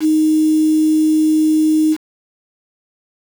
sine tone with quantisation, 311.1 Hz, D#4, in tune, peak -10 dBFS, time 0-1.97 s, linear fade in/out 50 ms, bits 5, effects none

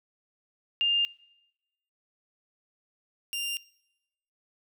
sine / sawtooth tone pair in turn, 2807 / 2793 Hz, F7 / F7, +8 / -1 cents, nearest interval unison, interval 9 cents, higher first, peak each -22 / -27 dBFS, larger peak first, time 0.81-1.05 / 3.33-3.57 s, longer neither, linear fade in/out 0 ms, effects noise-tail reverb RT60 0.9 s tail -23 dB re dry

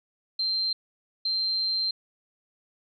sine tone bursts at uneven times, 4145 Hz, C8, 17 cents flat, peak -24 dBFS, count 2, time 0.39-0.73 / 1.25-1.91 s, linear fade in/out 5 ms, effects none

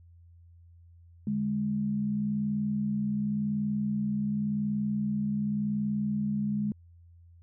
sine tone pair together, 147 / 207.9 Hz, D3 / G#3, +2 / +2 cents, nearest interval tritone, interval 600 cents, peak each -35 / -27 dBFS, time 1.27-6.72 s, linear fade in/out 2 ms, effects added 85 Hz sine -52 dBFS peak until 7.42 s

